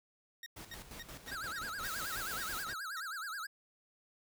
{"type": "tone bursts", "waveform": "20% pulse", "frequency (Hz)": 1864.7, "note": "A#6", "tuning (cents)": 0, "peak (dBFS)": -39, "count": 10, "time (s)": [0.43, 3], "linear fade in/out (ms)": 2, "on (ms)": 32, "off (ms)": 250}
{"type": "noise with tremolo", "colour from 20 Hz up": "pink", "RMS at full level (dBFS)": -48, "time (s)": [0.56, 2.74], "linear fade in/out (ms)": 10, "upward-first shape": "square", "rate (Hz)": 5.7, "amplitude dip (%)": 60}
{"type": "tone with vibrato", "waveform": "square", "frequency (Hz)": 1448, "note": "F#6", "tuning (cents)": -38, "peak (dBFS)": -40, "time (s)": [1.31, 3.47], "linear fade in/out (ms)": 10, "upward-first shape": "sine", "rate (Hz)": 9.4, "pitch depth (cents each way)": 230}
{"type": "high-pass noise", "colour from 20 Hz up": "white", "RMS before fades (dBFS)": -44, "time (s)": [1.81, 2.66], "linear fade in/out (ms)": 50, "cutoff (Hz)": 140, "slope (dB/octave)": 48}
{"effects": []}